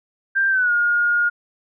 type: tone with pitch glide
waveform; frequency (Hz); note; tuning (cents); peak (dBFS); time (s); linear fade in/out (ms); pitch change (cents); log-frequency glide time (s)
sine; 1583 to 1426.7; G6 to F6; +17 to +37; -15; 0.35-1.3; 20; -180; 0.49-0.72
effects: none